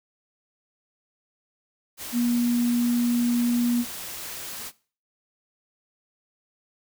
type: tone in noise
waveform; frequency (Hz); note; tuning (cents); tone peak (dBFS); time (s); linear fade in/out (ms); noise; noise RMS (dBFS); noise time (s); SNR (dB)
sine; 239.8; A#3; +49; -20; 2.12-3.85; 50; white; -36; 1.97-4.72; +13
effects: noise-tail reverb RT60 0.4 s tail -20 dB re dry